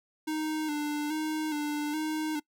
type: tone with vibrato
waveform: square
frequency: 303.5 Hz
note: D#4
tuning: 43 cents flat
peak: -30 dBFS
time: 0.27-2.4 s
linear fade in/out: 10 ms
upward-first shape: square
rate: 1.2 Hz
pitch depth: 41 cents each way
effects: noise-tail reverb RT60 0.1 s tail -23 dB re dry